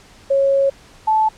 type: tone pair in turn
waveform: sine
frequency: 549 / 871.5 Hz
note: C#5 / A5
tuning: -17 / -17 cents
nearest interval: minor sixth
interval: 800 cents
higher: second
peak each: -12 dBFS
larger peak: neither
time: 0.3-0.7 / 1.07-1.29 s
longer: first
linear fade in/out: 10 ms
effects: pink hiss -46 dBFS RMS until 1.37 s + low-pass 8000 Hz 12 dB/octave